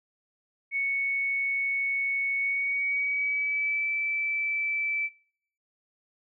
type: tone with pitch glide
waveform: sine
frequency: 2217 to 2319 Hz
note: C#7 to D7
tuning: 0 to -22 cents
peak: -25 dBFS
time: 0.71-5.1 s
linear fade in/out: 50 ms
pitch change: +78 cents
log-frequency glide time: 2.36-3.89 s
effects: noise-tail reverb RT60 0.6 s tail -23 dB re dry